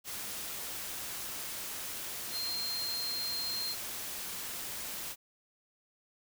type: tone in noise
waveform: sine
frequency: 4186 Hz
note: C8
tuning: in tune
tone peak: -34 dBFS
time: 2.31-3.76 s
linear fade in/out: 50 ms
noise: white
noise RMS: -40 dBFS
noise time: 0.04-5.16 s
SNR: +3 dB
effects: none